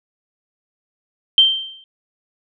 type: tone with exponential decay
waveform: sine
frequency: 3136 Hz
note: G7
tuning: in tune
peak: -5 dBFS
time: 1.38-1.84 s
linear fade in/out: 1 ms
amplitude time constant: 100 ms
effects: none